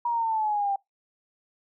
sine exponential sweep, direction down, 960 to 784 Hz, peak -23 dBFS, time 0.05-0.76 s, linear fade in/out 5 ms, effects noise-tail reverb RT60 0.2 s tail -26 dB re dry

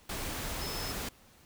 sine tone in noise, 5200 Hz, E8, 24 cents flat, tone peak -41 dBFS, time 0.61-0.92 s, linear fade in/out 5 ms, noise pink, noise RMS -37 dBFS, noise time 0.09-1.09 s, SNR -7 dB, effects pink hiss -60 dBFS RMS until 1.45 s

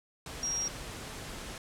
sine tone in noise, 5630 Hz, F8, 13 cents sharp, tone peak -30 dBFS, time 0.43-0.68 s, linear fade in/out 2 ms, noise pink, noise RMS -42 dBFS, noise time 0.26-1.58 s, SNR +9 dB, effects low-pass 10000 Hz 12 dB/octave

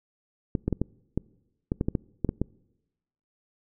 clicks, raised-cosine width 3 ms, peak -12 dBFS, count 12, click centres 0.552 / 0.68 / 0.727 / 0.816 / 1.176 / 1.719 / 1.811 / 1.885 / 1.952 / 2.247 / 2.291 / 2.416 s, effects noise-tail reverb RT60 1.0 s tail -25 dB re dry

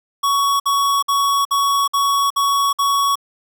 square tone bursts, 1119 Hz, C#6, 16 cents sharp, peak -15 dBFS, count 7, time 0.23-3.156 s, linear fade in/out 10 ms, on 370 ms, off 56 ms, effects none

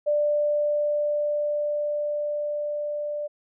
sine tone with level ramp, 591 Hz, D5, 11 cents sharp, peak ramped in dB -19 to -27 dBFS, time 0.06-3.28 s, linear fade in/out 20 ms, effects none

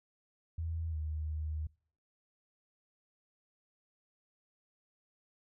sine tone with pitch glide, 81.9 to 77.3 Hz, E2 to D#2, -11 to -11 cents, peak -34 dBFS, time 0.58-1.67 s, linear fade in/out 5 ms, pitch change -100 cents, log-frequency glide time 0.9-0.96 s, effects noise-tail reverb RT60 0.5 s tail -25 dB re dry

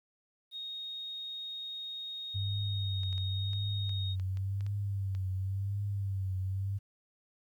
sine tone, 3729 Hz, A#7, in tune, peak -38 dBFS, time 0.51-4.16 s, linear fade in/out 50 ms
sine tone with vibrato, 97.5 Hz, G2, 9 cents flat, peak -31 dBFS, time 2.34-6.79 s, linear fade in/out 20 ms, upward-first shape triangle, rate 0.93 Hz, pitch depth 75 cents each way
clicks, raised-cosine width 0.2 ms, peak -35 dBFS, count 10, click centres 3.034 / 3.128 / 3.18 / 3.533 / 3.894 / 4.198 / 4.372 / 4.608 / 4.665 / 5.15 s
effects 11-bit

